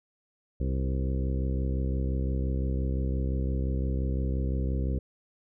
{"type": "harmonic tone with a mistuned harmonic", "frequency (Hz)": 65.8, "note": "C2", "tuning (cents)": 10, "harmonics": [1, 2, 3, 4, 5, 6, 7, 8], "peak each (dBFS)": [-27, -33, -37, -39, -41, -43, -44, -45], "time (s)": [0.6, 4.99], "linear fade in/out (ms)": 5, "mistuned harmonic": 7, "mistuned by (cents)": 21, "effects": []}